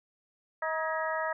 harmonic tone with a mistuned harmonic, 317.4 Hz, D#4, 35 cents sharp, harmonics 2 / 3 / 4 / 5 / 6, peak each -33 / -35 / -36 / -37 / -38 dBFS, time 0.62-1.33 s, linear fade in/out 5 ms, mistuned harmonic 5, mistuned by +70 cents, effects none

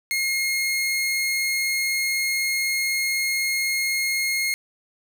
sawtooth tone, 2148 Hz, C7, 45 cents sharp, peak -18 dBFS, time 0.11-4.54 s, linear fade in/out 0 ms, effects none

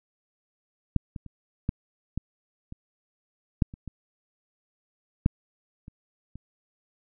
clicks, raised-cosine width 5 ms, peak -9 / -23 / -30 / -13 / -16 / -26 / -7 / -28 / -24 / -7 / -30 / -28 dBFS, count 12, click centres 0.963 / 1.162 / 1.263 / 1.691 / 2.176 / 2.724 / 3.622 / 3.739 / 3.877 / 5.261 / 5.881 / 6.356 s, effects none

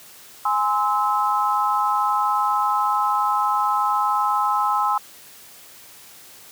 sine chord, Ab augmented, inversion none, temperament just, 830.6 / 1038.3 / 1297.8 Hz, Ab5 / C6 / E6, 0 / -14 / -27 cents, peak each -22 dBFS, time 0.45-4.98 s, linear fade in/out 5 ms, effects white hiss -45 dBFS RMS until 6.51 s + high-pass 80 Hz 12 dB/octave

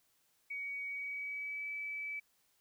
sine tone with pitch glide, 2252 to 2301 Hz, C#7 to D7, +27 to -36 cents, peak -38 dBFS, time 0.5-2.2 s, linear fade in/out 10 ms, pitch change +37 cents, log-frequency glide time 0.88-1.69 s, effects white hiss -74 dBFS RMS until 2.6 s

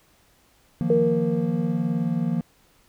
triangle chord, Eb suspended second, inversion none, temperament equal, 155.56 / 174.61 / 233.1 Hz, Eb3 / F3 / Bb3, 0 / 0 / 0 cents, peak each -26 / -23 / -24 dBFS, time 0.81-2.41 s, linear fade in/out 0 ms
sine tone with exponential decay, 470 Hz, A#4, 14 cents sharp, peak -15 dBFS, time 0.9-2.38 s, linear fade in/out 2 ms, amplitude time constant 320 ms
effects pink hiss -60 dBFS RMS until 2.88 s

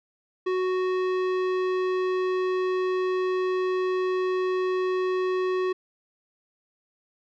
sine tone with tanh clipping, 370 Hz, F#4, in tune, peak -25 dBFS, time 0.46-5.73 s, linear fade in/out 10 ms, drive 16 dB, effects none

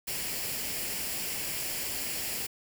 white noise with comb filter, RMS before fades -34 dBFS, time 0.07-2.47 s, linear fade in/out 10 ms, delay 0.4 ms, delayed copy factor +0.5, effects none

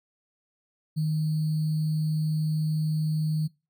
sine tone with sample-and-hold, 155.56 Hz, D#3, in tune, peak -23 dBFS, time 0.96-3.48 s, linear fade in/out 20 ms, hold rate 4410 Hz, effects noise-tail reverb RT60 0.3 s tail -24 dB re dry

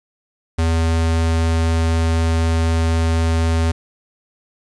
square tone, 82 Hz, E2, 9 cents flat, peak -15 dBFS, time 0.58-3.72 s, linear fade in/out 10 ms, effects resampled to 22050 Hz + 8-bit

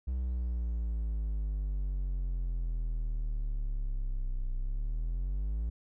triangle exponential two-way sweep, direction down then up, 64.1 to 30.87 to 57.4 Hz, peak -28 dBFS, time 0.07-5.7 s, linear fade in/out 10 ms, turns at 4.52 s, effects none

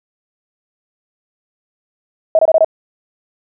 sine tone bursts, 641 Hz, E5, 49 cents flat, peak -6 dBFS, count 5, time 2.35-2.646 s, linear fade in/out 2 ms, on 40 ms, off 24 ms, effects none

